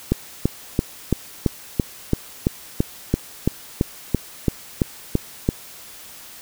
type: click train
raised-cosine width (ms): 3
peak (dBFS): -3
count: 17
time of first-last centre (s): 0.12-5.489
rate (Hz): 2.98
effects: white hiss -41 dBFS RMS until 6.41 s